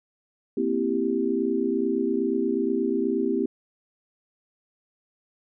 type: chord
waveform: sine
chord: C dominant seventh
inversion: third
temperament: equal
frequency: 233.1 / 261.6 / 329.6 / 392 Hz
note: Bb3 / C4 / E4 / G4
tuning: 0 / 0 / 0 / 0 cents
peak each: -29 / -27 / -28 / -26 dBFS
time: 0.57-3.46 s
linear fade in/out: 5 ms
effects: none